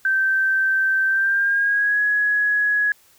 sine tone with pitch glide, 1555 to 1676.3 Hz, G6 to G#6, -14 to +16 cents, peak -16 dBFS, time 0.05-2.92 s, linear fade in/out 2 ms, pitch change +130 cents, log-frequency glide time 1.06-2.01 s, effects white hiss -55 dBFS RMS until 3.18 s

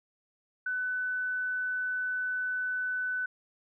sine tone, 1500 Hz, F#6, 23 cents sharp, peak -29 dBFS, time 0.66-3.26 s, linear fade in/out 5 ms, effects none

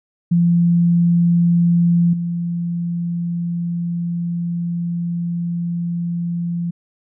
sine tone with level steps, 171.7 Hz, F3, 29 cents flat, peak -11 / -19 dBFS, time 0.31-6.71 s, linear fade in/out 10 ms, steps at 2.13 s, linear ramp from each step 5 ms, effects none

